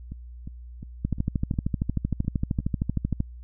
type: two click trains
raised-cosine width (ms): 5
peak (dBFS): -24 / -12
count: 8 / 29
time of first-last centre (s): 0.12-2.602 / 1.05-3.204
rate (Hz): 2.82 / 13
effects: added 60 Hz sine -39 dBFS peak until 3.43 s